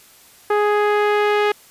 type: tone with low-pass filter sweep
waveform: sawtooth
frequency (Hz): 416.2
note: G#4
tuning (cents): +4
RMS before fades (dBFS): -17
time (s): 0.5-1.52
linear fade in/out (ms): 5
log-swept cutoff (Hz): 1500 to 2700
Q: 1.2
effects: white hiss -48 dBFS RMS until 1.7 s + resampled to 32000 Hz